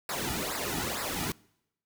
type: noise with flanger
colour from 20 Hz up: pink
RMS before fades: -33 dBFS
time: 0.09-1.32 s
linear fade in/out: 2 ms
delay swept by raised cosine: 0.31 to 1.91 ms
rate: 2.2 Hz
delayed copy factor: -0.8
effects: noise-tail reverb RT60 0.8 s tail -25 dB re dry